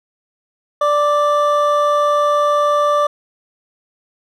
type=tone pair together; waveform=triangle; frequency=587.3 / 1174.6 Hz; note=D5 / D6; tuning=0 / 0 cents; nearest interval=octave; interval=1200 cents; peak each=-13 dBFS; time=0.81-3.07 s; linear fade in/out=5 ms; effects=none